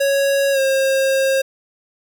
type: tone with pitch glide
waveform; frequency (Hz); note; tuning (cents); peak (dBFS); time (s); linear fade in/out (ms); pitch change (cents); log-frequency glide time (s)
square; 554 to 536.4; C#5 to C5; -1 to +43; -15; 0-1.42; 10; -56; 0.52-0.59
effects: none